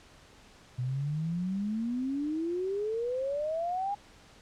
sine exponential sweep, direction up, 121.9 to 823 Hz, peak -29 dBFS, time 0.78-3.95 s, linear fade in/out 10 ms, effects pink hiss -56 dBFS RMS until 4.41 s + low-pass 7000 Hz 12 dB/octave

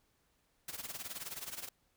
white noise with tremolo, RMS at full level -41 dBFS, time 0.68-1.69 s, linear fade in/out 5 ms, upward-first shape sine, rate 19 Hz, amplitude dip 80%, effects pink hiss -75 dBFS RMS until 1.96 s

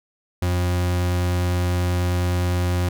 40% pulse tone, 89 Hz, F2, 33 cents sharp, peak -18 dBFS, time 0.42-2.89 s, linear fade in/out 5 ms, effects none

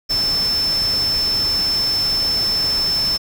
sine tone in noise, 5290 Hz, E8, 5 cents sharp, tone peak -16 dBFS, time 0.09-3.18 s, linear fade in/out 20 ms, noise pink, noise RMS -29 dBFS, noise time 0.09-3.18 s, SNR +10 dB, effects none

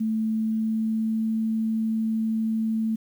sine tone with pitch glide, 220.1 to 221.8 Hz, A3 to A3, +1 to +14 cents, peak -22 dBFS, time 0-2.96 s, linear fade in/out 10 ms, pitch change +13 cents, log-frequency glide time 0.32-1.33 s, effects 9-bit

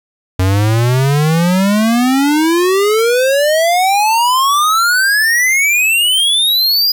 square exponential sweep, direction up, 91 to 4939 Hz, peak -10 dBFS, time 0.39-6.92 s, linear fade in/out 5 ms, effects 7-bit

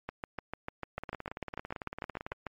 two click trains, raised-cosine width 0.5 ms, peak -21 / -23 dBFS, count 17 / 25, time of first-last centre 0.09-2.467 / 0.98-2.321 s, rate 6.73 / 17.9 Hz, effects MP3 48 kbps

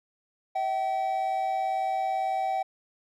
triangle tone pair together, 648 / 766 Hz, E5 / G5, -30 / -40 cents, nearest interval minor third, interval 290 cents, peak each -32 / -24 dBFS, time 0.55-2.63 s, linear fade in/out 10 ms, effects none

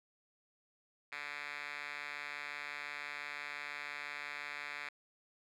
5% pulse tone with band-pass filter, 145.8 Hz, D3, 12 cents flat, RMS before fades -44 dBFS, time 1.12-4.89 s, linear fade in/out 2 ms, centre 2400 Hz, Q 3.7, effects none

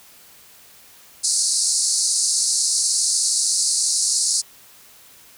white band-pass noise, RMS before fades -20 dBFS, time 1.23-4.42 s, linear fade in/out 20 ms, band 4200 to 10000 Hz, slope 96 dB/octave, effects white hiss -48 dBFS RMS until 5.37 s

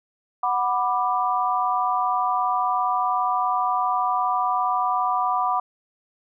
sine chord, B minor, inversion second, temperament equal with one note detuned, 740 / 987.8 / 1182.8 Hz, F#5 / B5 / D6, 0 / 0 / +12 cents, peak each -24 dBFS, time 0.43-5.6 s, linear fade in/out 5 ms, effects none

